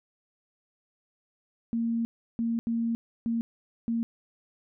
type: tone bursts at uneven times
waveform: sine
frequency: 230.8 Hz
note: A#3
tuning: 17 cents flat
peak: -25 dBFS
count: 5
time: 1.73-2.05 / 2.39-2.59 / 2.67-2.95 / 3.26-3.41 / 3.88-4.03 s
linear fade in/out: 0 ms
effects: none